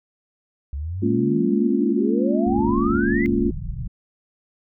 sine exponential sweep, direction up, 67 to 2093 Hz, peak -25 dBFS, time 0.73-3.26 s, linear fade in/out 0 ms
sine chord, Bb minor seventh, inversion third, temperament just, 209.8 / 233.1 / 279.7 / 349.6 Hz, Ab3 / Bb3 / Db4 / F4, +18 / 0 / +16 / +2 cents, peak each -23 dBFS, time 1.02-3.51 s, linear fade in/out 10 ms
pink low-pass noise, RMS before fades -29 dBFS, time 2.46-3.88 s, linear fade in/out 10 ms, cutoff 170 Hz, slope 48 dB/octave
effects none

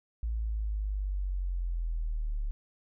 sine linear sweep, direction down, 56.5 to 35.62 Hz, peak -29 dBFS, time 0.23-2.51 s, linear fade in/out 0 ms, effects none

